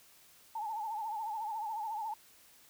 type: tone with vibrato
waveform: sine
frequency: 868 Hz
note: A5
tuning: 24 cents flat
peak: -35 dBFS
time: 0.55-2.14 s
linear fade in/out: 5 ms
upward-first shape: triangle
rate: 14 Hz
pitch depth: 110 cents each way
effects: white hiss -61 dBFS RMS until 2.69 s